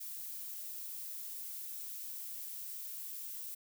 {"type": "noise", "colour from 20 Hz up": "violet", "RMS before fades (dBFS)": -44, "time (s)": [0, 3.55], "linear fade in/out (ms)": 10, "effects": []}